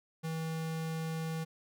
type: tone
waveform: square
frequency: 161.3 Hz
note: E3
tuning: 37 cents flat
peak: -35 dBFS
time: 0.23-1.45 s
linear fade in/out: 20 ms
effects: none